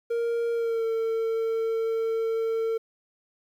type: tone with pitch glide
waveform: triangle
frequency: 466.6 to 451 Hz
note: A#4 to A4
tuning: +2 to +43 cents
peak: -22 dBFS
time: 0.1-2.78 s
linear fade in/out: 10 ms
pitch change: -59 cents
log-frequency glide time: 0.53-0.87 s
effects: 10-bit